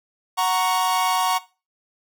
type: chord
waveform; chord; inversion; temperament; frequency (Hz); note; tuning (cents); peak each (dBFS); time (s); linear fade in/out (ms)
45% pulse; F# major; none; equal; 740 / 932.3 / 1108.7; F#5 / A#5 / C#6; 0 / 0 / 0; -23; 0.37-1.39; 20
effects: noise-tail reverb RT60 0.3 s tail -18 dB re dry